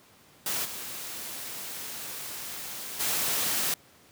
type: noise with level steps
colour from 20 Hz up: white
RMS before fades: -30 / -38 / -28 dBFS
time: 0.46-3.74 s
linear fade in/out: 2 ms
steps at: 0.64 / 2.99 s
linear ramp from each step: 20 ms
effects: pink hiss -57 dBFS RMS until 4.11 s + high-pass 100 Hz 12 dB/octave